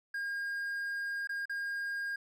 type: tone with dropouts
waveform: triangle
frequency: 1619 Hz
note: G#6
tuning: 45 cents flat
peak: -32 dBFS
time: 0.14-2.16 s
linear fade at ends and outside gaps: 5 ms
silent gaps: 1.273-1.292 / 1.456-1.495 s
effects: none